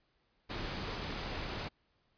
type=noise; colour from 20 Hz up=pink; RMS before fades=-39 dBFS; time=0.49-1.69 s; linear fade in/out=20 ms; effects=pink hiss -75 dBFS RMS until 2.17 s + resampled to 11025 Hz